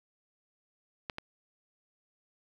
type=clicks; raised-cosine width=0.3 ms; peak=-19 / -21 dBFS; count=2; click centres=1.098 / 1.184 s; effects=9-bit